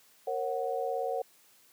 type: chord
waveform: sine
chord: F# major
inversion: first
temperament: equal with one note detuned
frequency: 466.2 / 543.6 / 740 Hz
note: A#4 / C#5 / F#5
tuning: 0 / -34 / 0 cents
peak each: -34 dBFS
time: 0.27-1.22 s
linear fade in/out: 5 ms
effects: white hiss -62 dBFS RMS until 1.72 s + high-pass 150 Hz 12 dB/octave